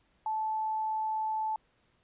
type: tone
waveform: sine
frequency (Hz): 872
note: A5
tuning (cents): -16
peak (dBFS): -29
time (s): 0.26-1.56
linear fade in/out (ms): 2
effects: pink hiss -70 dBFS RMS until 2.03 s + resampled to 8000 Hz